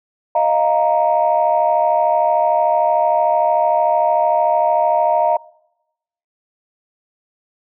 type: chord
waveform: sine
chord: Eb suspended second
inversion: none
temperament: equal with one note detuned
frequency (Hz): 622.3 / 695.6 / 932.3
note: Eb5 / F5 / Bb5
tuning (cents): 0 / -7 / 0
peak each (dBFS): -16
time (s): 0.35-5.37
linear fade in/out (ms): 5
effects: noise-tail reverb RT60 0.9 s tail -24 dB re dry + tanh soft clip ceiling -4 dBFS